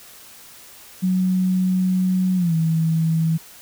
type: tone with pitch glide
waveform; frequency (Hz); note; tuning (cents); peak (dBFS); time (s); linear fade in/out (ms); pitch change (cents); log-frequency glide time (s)
sine; 185.1 to 162.07; F#3 to E3; +1 to -29; -16; 1.02-3.38; 20; -230; 2.36-2.54
effects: white hiss -44 dBFS RMS until 3.61 s